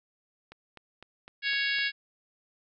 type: click train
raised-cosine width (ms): 0.3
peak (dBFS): -30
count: 6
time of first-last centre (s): 0.52-1.786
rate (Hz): 3.95
type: harmonic tone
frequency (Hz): 555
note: C#5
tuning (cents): +2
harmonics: 3 / 4 / 5 / 6 / 7 / 8 / 9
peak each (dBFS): -30 / -32 / -34 / -36 / -37 / -38 / -39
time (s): 1.42-1.92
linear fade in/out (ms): 50
effects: none

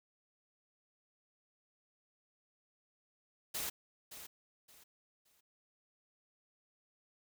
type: noise with echo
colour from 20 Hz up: white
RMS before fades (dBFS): -39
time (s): 3.54-3.7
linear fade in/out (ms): 10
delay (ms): 570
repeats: 3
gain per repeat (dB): -11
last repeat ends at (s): 5.41
effects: none

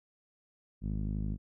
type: tone with low-pass filter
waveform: sawtooth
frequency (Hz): 51.91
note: G#1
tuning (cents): 0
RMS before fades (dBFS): -34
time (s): 0.81-1.38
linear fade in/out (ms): 50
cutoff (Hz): 210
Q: 2.3
effects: none

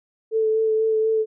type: tone with vibrato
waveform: sine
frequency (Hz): 440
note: A4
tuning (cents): 0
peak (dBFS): -17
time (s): 0.31-1.26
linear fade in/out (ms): 50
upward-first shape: sine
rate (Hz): 4.1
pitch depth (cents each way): 16
effects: none

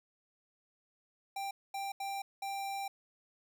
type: tone bursts at uneven times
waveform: square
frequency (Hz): 788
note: G5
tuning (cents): +9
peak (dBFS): -37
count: 4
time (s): 1.36-1.51 / 1.74-1.92 / 2-2.22 / 2.42-2.88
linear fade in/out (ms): 5
effects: none

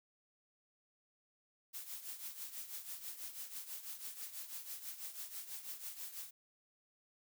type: noise with tremolo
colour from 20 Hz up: blue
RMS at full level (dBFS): -44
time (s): 1.73-6.31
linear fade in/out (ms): 20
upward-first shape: triangle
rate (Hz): 6.1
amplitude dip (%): 75
effects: none

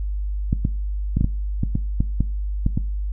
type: clicks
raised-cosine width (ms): 5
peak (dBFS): -7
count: 11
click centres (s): 0.529 / 0.651 / 1.17 / 1.21 / 1.244 / 1.634 / 1.754 / 2.005 / 2.206 / 2.664 / 2.775
effects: noise-tail reverb RT60 0.4 s tail -20 dB re dry + added 50 Hz sine -22 dBFS peak until 3.12 s

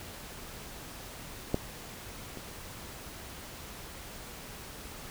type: clicks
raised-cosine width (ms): 2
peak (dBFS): -13 / -28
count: 2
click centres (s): 1.544 / 2.373
effects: pink hiss -45 dBFS RMS until 5.1 s

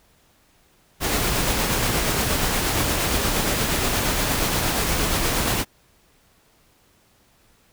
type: noise with tremolo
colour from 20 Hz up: pink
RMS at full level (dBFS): -21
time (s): 1-5.65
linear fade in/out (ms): 50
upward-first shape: sine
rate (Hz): 8.5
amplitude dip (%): 25
effects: pink hiss -59 dBFS RMS until 7.72 s

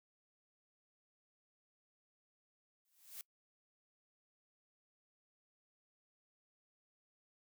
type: noise with exponential growth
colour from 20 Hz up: blue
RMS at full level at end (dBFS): -45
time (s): 2.85-3.21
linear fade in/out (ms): 1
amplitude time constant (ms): 78
effects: noise-tail reverb RT60 0.1 s tail -23 dB re dry

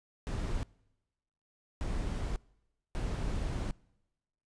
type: noise bursts at uneven times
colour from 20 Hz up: brown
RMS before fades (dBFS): -34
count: 3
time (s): 0.27-0.63 / 1.81-2.36 / 2.95-3.71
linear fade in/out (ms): 0
effects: noise-tail reverb RT60 1.0 s tail -25 dB re dry + resampled to 22050 Hz

